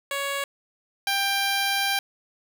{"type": "tone pair in turn", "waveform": "10% pulse", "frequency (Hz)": [558, 791.3], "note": ["C#5", "G5"], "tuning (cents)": [11, 16], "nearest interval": "tritone", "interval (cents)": 605, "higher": "second", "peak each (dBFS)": [-18, -14], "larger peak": "second", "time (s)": [[0.11, 0.44], [1.07, 1.99]], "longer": "second", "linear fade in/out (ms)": 2, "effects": []}